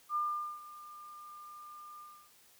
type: tone with ADSR envelope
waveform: sine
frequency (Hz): 1201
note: D6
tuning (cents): +38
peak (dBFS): -29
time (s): 0.09-2.31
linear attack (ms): 65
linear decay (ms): 440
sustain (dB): -18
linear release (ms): 310
effects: white hiss -63 dBFS RMS until 2.59 s